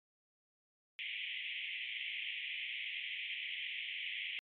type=band-pass noise; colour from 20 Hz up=pink; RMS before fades=-42 dBFS; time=0.99-4.39 s; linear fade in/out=0 ms; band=2000 to 3300 Hz; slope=96 dB/octave; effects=MP3 96 kbps